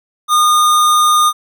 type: tone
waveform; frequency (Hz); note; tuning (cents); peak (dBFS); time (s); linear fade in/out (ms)
square; 1221; D#6; -33; -9; 0.28-1.33; 50
effects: none

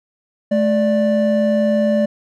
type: tone pair together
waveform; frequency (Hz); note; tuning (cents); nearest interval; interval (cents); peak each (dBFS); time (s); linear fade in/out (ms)
triangle; 215.7 / 587.3; A3 / D5; -34 / 0; octave + perfect fourth; 1734; -14; 0.51-2.06; 10
effects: none

